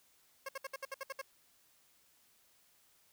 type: tone bursts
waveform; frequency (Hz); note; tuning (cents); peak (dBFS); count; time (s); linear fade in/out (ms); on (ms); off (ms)
15% pulse; 541; C#5; -42; -33; 9; 0.46-1.216; 5; 28; 63
effects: white hiss -69 dBFS RMS until 3.12 s